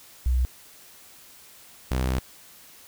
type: tone pair in turn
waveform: sine / sawtooth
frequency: 62.8 / 64.12 Hz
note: B1 / C2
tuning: +30 / -34 cents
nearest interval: unison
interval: 36 cents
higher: second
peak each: -19 / -19 dBFS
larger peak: neither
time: 0.26-0.45 / 1.91-2.19 s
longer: second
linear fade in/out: 0 ms
effects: white hiss -50 dBFS RMS until 2.87 s